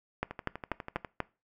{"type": "two click trains", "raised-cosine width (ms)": 0.5, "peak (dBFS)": [-15, -23], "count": [5, 10], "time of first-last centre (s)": [[0.23, 1.203], [0.31, 1.048]], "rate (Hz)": [4.11, 12.2], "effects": ["noise-tail reverb RT60 0.3 s tail -21 dB re dry"]}